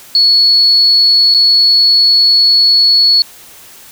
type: tone with dropouts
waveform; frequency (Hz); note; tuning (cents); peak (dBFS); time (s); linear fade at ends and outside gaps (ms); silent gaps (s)
sine; 4390; C#8; -18; -5; 0.15-3.22; 1; 1.34-1.346
effects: white hiss -37 dBFS RMS until 3.91 s